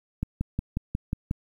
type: click train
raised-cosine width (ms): 5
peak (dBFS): -14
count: 7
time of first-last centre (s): 0.23-1.311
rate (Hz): 5.55
effects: 9-bit